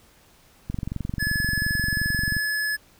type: click train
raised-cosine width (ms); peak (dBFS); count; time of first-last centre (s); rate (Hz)
5; -16; 39; 0.7-2.367; 22.8
type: tone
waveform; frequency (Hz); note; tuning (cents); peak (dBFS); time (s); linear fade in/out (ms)
square; 1710; A6; -50; -24; 1.19-2.77; 20
effects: pink hiss -56 dBFS RMS until 2.99 s